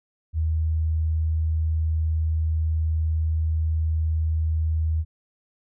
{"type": "tone", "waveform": "sine", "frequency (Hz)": 79.5, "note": "D#2", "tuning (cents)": 38, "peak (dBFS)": -20, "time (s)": [0.33, 5.05], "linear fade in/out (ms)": 50, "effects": []}